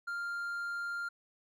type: tone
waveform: triangle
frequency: 1396.9 Hz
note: F6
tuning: in tune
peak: -33 dBFS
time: 0.07-1.09 s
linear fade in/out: 10 ms
effects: none